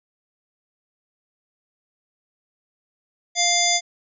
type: harmonic tone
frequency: 698.5 Hz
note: F5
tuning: in tune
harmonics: 1 / 3 / 5 / 7 / 9 / 10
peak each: -24 / -24 / -24 / -24 / -24 / -24 dBFS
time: 3.35-3.81 s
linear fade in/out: 50 ms
effects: none